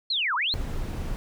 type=linear two-way sweep; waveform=sine; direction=down then up; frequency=4338 to 917 to 4338 Hz; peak=-23 dBFS; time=0.1-0.54 s; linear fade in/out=5 ms; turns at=0.35 s
type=noise; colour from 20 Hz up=brown; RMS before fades=-30 dBFS; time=0.54-1.16 s; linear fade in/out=0 ms
effects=none